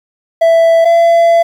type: tone pair in turn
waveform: triangle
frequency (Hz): 662 / 674.7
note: E5 / E5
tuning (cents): +7 / +40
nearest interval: unison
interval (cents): 33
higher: second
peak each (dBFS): -3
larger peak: neither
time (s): 0.41-0.85 / 0.85-1.43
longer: second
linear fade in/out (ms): 10
effects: 7-bit